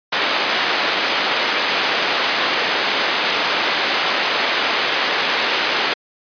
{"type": "band-pass noise", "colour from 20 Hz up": "white", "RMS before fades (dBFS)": -19, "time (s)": [0.12, 5.94], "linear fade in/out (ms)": 10, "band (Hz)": [340, 3300], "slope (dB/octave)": 12, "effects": ["resampled to 11025 Hz"]}